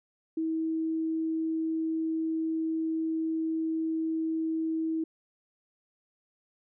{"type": "tone", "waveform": "sine", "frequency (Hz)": 321.7, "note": "E4", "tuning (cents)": -42, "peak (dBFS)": -27, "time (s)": [0.37, 5.04], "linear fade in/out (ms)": 5, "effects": []}